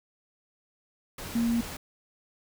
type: tone in noise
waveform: sine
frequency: 233.1 Hz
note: A#3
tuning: in tune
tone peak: -23 dBFS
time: 1.35-1.61 s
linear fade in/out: 5 ms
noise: pink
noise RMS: -39 dBFS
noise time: 1.18-1.77 s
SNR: +13 dB
effects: none